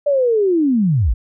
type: linear sweep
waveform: sine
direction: down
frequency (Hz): 590 to 41.2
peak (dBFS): -12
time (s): 0.06-1.14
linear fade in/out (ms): 10
effects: none